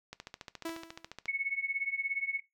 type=click train; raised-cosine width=0.2 ms; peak=-25 dBFS; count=17; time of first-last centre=0.13-1.257 s; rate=14.2 Hz
type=tone with exponential decay; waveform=sawtooth; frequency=329.6 Hz; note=E4; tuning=in tune; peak=-30 dBFS; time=0.65-1.11 s; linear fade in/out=5 ms; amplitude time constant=100 ms
type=tone with tremolo; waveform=sine; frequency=2205 Hz; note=C#7; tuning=10 cents flat; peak=-27 dBFS; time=1.28-2.4 s; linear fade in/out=5 ms; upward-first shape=triangle; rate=17 Hz; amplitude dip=85%
effects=noise-tail reverb RT60 0.2 s tail -18 dB re dry